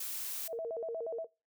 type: noise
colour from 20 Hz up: blue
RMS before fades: -39 dBFS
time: 0-0.48 s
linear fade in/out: 5 ms
type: tone with vibrato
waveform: sine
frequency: 550 Hz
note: C#5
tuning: 14 cents flat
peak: -35 dBFS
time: 0.47-1.27 s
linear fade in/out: 50 ms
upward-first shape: square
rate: 8.4 Hz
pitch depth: 300 cents each way
effects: noise-tail reverb RT60 0.3 s tail -24 dB re dry